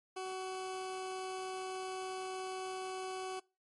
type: tone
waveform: 20% pulse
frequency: 375 Hz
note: F#4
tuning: 23 cents sharp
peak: -34 dBFS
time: 0.16-3.4 s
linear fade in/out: 10 ms
effects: noise-tail reverb RT60 0.3 s tail -24 dB re dry + MP3 48 kbps